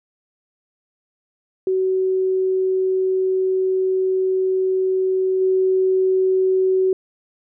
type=tone with level steps; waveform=sine; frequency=376.2 Hz; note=F#4; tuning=29 cents sharp; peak=-16 / -14 dBFS; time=1.67-6.93 s; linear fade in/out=2 ms; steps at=5.4 s; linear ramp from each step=20 ms; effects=none

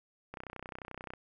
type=click train; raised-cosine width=0.5 ms; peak=-27 dBFS; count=26; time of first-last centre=0.34-1.136 s; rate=31.4 Hz; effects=none

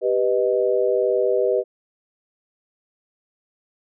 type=chord; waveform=sine; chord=G augmented; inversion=none; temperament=equal; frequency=392 / 493.9 / 622.3 Hz; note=G4 / B4 / D#5; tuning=0 / 0 / 0 cents; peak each=-21 / -20 / -23 dBFS; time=0.01-1.64 s; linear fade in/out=50 ms; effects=none

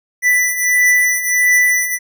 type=beating tone pair; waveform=square; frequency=1980 / 1981.5 Hz; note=B6 / B6; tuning=+4 / +5 cents; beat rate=1.5 Hz; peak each=-18 / -13 dBFS; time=0.22-1.99 s; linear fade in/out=50 ms; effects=none

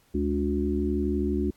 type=harmonic tone with a mistuned harmonic; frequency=72.2 Hz; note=D2; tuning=29 cents flat; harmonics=1 / 3 / 4 / 5; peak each=-29 / -29 / -29 / -29 dBFS; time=0.14-1.51 s; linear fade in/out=10 ms; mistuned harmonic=3; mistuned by=-53 cents; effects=pink hiss -63 dBFS RMS until 1.56 s + AAC 64 kbps

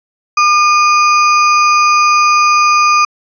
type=tone with sample-and-hold; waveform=sine; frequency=1207 Hz; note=D6; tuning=47 cents sharp; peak=-6 dBFS; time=0.37-3.05 s; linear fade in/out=5 ms; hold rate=3675 Hz; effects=resampled to 16000 Hz

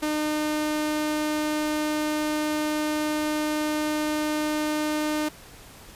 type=tone; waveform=sawtooth; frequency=303.9 Hz; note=D#4; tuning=41 cents flat; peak=-20 dBFS; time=0.02-5.29 s; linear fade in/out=10 ms; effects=pink hiss -47 dBFS RMS until 5.95 s + resampled to 32000 Hz

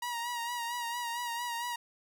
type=tone with vibrato; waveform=sawtooth; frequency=951 Hz; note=A#5; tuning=34 cents sharp; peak=-30 dBFS; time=0.02-1.76 s; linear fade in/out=5 ms; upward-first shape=sine; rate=4.4 Hz; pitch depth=42 cents each way; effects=none

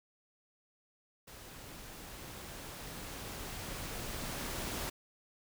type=noise with level ramp; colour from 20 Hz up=pink; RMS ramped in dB=-51 to -38 dBFS; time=1.27-4.9 s; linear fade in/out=10 ms; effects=none

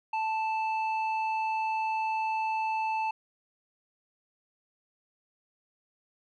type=tone with low-pass filter; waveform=square; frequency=880 Hz; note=A5; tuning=in tune; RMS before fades=-30 dBFS; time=0.13-3.11 s; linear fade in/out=5 ms; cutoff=2000 Hz; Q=5.7; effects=none

